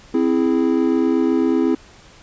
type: chord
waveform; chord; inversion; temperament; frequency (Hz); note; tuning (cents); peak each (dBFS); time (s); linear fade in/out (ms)
triangle; C augmented; none; equal; 261.6 / 329.6 / 415.3; C4 / E4 / G#4; 0 / 0 / 0; -16 / -16 / -20; 0.14-1.75; 5
effects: pink hiss -46 dBFS RMS until 2.22 s + resampled to 16000 Hz